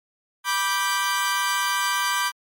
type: chord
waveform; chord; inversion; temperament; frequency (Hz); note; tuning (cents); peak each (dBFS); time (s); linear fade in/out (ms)
sawtooth; G major; first; equal with one note detuned; 980.4 / 1174.7 / 1568; B5 / D6 / G6; -13 / 0 / 0; -22; 0.44-2.32; 50
effects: MP3 64 kbps